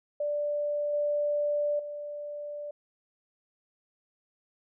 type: tone with level steps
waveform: sine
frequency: 587.3 Hz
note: D5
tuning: in tune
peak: -27 / -25 / -35 dBFS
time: 0.2-2.71 s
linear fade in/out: 5 ms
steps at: 0.93 / 1.79 s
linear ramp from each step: 5 ms
effects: none